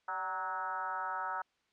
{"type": "tone with frequency modulation", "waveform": "sine", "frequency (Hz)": 1115, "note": "C#6", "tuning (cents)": 10, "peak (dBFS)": -34, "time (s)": [0.08, 1.42], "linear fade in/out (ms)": 5, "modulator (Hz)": 180, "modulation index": 2.1, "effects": ["white hiss -75 dBFS RMS until 1.72 s", "low-pass 4000 Hz 12 dB/octave"]}